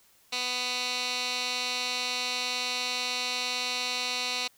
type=tone with band-pass filter; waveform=15% pulse; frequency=249 Hz; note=B3; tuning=14 cents sharp; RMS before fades=-31 dBFS; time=0.32-4.48 s; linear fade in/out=10 ms; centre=3900 Hz; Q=2; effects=white hiss -62 dBFS RMS until 4.57 s